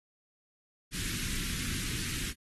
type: band-stop noise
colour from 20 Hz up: pink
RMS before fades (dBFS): -35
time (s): 0.91-2.34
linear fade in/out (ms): 50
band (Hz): 300 to 1600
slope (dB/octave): 24
effects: AAC 32 kbps